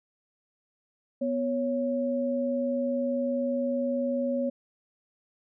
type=tone pair together; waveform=sine; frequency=247 / 554.4 Hz; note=B3 / C#5; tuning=0 / 0 cents; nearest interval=octave + major second; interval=1400 cents; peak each=-28 dBFS; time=1.21-4.5 s; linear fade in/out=10 ms; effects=none